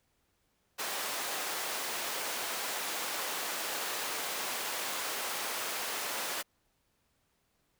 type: high-pass noise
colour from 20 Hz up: pink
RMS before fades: -36 dBFS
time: 0.78-6.43 s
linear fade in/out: 20 ms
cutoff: 570 Hz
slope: 12 dB/octave
effects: pink hiss -75 dBFS RMS until 7.79 s